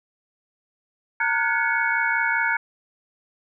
sine tone cluster, 915 / 1433 / 1498 / 1695 / 2218 Hz, A#5 / F6 / F#6 / G#6 / C#7, -32 / +44 / +21 / +35 / 0 cents, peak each -26 dBFS, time 1.2-2.57 s, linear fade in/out 5 ms, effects none

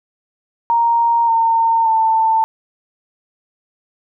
sine tone with pitch steps, 932.3 / 911.5 / 891.2 Hz, A#5 / A#5 / A5, 0 / -39 / +22 cents, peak -11 dBFS, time 0.7-2.44 s, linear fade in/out 0 ms, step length 580 ms, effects none

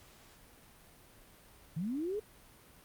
sine linear sweep, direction up, 145.8 to 440 Hz, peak -33 dBFS, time 1.76-2.2 s, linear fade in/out 10 ms, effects pink hiss -59 dBFS RMS until 2.84 s + Opus 48 kbps

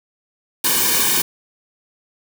white noise with comb filter, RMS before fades -17 dBFS, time 0.64-1.22 s, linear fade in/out 5 ms, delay 1.5 ms, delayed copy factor -0.95, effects none

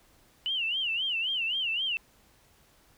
sine tone with vibrato, 2911 Hz, F#7, 29 cents flat, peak -27 dBFS, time 0.46-1.97 s, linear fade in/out 0 ms, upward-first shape sine, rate 3.8 Hz, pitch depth 170 cents each way, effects pink hiss -62 dBFS RMS until 2.97 s

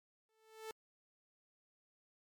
sawtooth tone with exponential growth, 440 Hz, A4, in tune, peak -38 dBFS, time 0.29-0.71 s, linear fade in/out 1 ms, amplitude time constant 90 ms, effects MP3 96 kbps

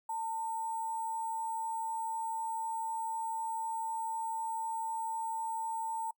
sine tone with sample-and-hold, 898 Hz, A5, 35 cents sharp, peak -33 dBFS, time 0.09-6.11 s, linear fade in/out 5 ms, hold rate 8820 Hz, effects noise-tail reverb RT60 0.1 s tail -26 dB re dry

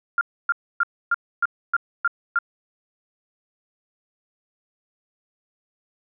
sine tone bursts, 1396.9 Hz, F6, in tune, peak -16 dBFS, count 8, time 0.18-2.388 s, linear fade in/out 2 ms, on 31 ms, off 280 ms, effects none

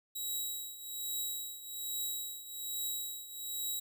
10% pulse tone with tremolo, 3863 Hz, B7, 39 cents flat, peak -26 dBFS, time 0.15-3.8 s, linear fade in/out 10 ms, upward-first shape triangle, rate 1.2 Hz, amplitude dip 80%, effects none

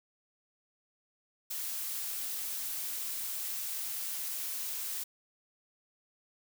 blue noise, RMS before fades -37 dBFS, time 1.5-5.04 s, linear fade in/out 10 ms, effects none

